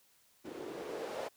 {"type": "noise with low-pass filter sweep", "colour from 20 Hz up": "violet", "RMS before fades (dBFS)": -42, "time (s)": [0.44, 1.29], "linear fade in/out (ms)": 20, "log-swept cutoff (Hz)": [320, 570], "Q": 2.9, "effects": ["white hiss -68 dBFS RMS until 1.36 s"]}